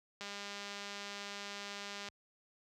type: click train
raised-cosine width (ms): 0.2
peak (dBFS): -27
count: 380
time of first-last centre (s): 0.21-2.086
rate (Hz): 202
effects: high-pass 60 Hz 12 dB/octave